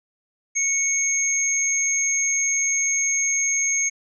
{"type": "tone pair together", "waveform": "sine", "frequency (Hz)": [2217, 6469], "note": ["C#7", "G#8"], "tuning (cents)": [0, -46], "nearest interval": "octave + perfect fifth", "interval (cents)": 1854, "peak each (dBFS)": [-25, -20], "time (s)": [0.55, 3.9], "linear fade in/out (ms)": 20, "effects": []}